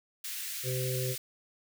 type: high-pass noise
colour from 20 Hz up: white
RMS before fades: -38 dBFS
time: 0.24-1.18 s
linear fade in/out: 5 ms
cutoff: 1700 Hz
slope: 24 dB/octave
type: harmonic tone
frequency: 128.2 Hz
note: C3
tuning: 35 cents flat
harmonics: 1 / 3 / 4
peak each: -32 / -37 / -38 dBFS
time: 0.63-1.16 s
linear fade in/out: 50 ms
effects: none